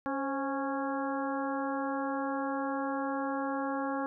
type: harmonic tone with a mistuned harmonic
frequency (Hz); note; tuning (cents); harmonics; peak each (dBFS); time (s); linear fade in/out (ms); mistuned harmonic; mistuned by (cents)
275.8; C#4; -9; 1 / 2 / 3 / 4 / 5 / 6; -34 / -37 / -37 / -39 / -42 / -44; 0.06-4.06; 0; 2; -58
effects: none